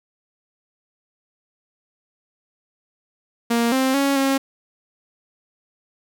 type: tone with pitch steps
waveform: sawtooth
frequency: 234.1 / 263 / 277.4 / 271.2 Hz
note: A#3 / C4 / C#4 / C#4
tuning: +8 / +9 / +1 / -38 cents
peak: -13 dBFS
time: 3.5-4.38 s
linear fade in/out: 10 ms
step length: 220 ms
effects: none